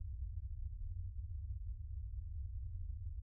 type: low-pass noise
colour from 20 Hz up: white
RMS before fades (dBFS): -44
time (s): 0-3.22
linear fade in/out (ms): 10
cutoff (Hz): 100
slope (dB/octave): 96
effects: none